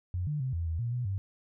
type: tone with pitch steps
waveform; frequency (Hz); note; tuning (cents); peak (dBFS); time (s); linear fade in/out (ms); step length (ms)
sine; 89.7 / 149.1 / 130.3 / 84.1 / 81.4 / 118.3 / 123.2 / 97.2; F2 / D3 / C3 / E2 / E2 / A#2 / B2 / G2; +47 / +27 / -7 / +35 / -21 / +26 / -4 / -14; -29; 0.14-1.18; 0; 130
effects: none